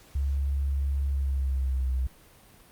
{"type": "tone with pitch glide", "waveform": "sine", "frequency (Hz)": [69.3, 64.29], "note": ["C#2", "C2"], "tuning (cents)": [0, -30], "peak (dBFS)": -24, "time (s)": [0.15, 2.07], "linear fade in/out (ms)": 5, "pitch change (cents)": -130, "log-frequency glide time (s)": [1.08, 1.91], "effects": ["pink hiss -55 dBFS RMS until 2.71 s", "Opus 48 kbps"]}